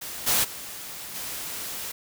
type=noise with level steps; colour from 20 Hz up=white; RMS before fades=-36 / -22 / -38 / -34 dBFS; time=0.01-1.92 s; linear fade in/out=10 ms; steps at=0.26 / 0.43 / 1.14 s; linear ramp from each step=20 ms; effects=none